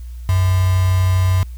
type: tone with quantisation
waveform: sine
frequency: 92.5 Hz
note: F#2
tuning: in tune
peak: -12 dBFS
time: 0.29-1.43 s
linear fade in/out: 0 ms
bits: 4
effects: added 60 Hz sine -28 dBFS peak until 1.57 s + white hiss -53 dBFS RMS until 1.57 s